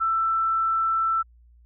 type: tone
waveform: sine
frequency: 1331 Hz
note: E6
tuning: 16 cents sharp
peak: -20 dBFS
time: 0-1.23 s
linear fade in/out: 20 ms
effects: added 59 Hz sine -51 dBFS peak until 1.65 s